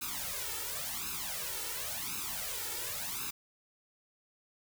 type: noise with flanger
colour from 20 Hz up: white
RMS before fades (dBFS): -38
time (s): 0.01-3.31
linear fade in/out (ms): 10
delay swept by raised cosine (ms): 0.77 to 2.27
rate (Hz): 0.93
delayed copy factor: +0.9
effects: none